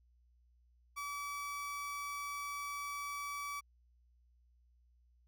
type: tone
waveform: 30% pulse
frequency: 1148 Hz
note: D6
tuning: 40 cents flat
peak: -37 dBFS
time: 0.96-3.61 s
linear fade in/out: 20 ms
effects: added 60 Hz sine -66 dBFS peak until 5.27 s